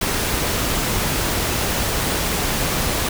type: noise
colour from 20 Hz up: pink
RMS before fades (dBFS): -21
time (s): 0.01-3.09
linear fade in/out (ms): 5
effects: none